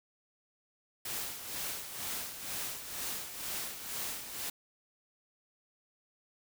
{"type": "noise with tremolo", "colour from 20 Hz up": "white", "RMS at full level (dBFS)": -37, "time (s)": [1.05, 4.5], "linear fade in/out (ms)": 5, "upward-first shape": "sine", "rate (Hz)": 2.1, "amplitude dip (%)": 60, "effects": []}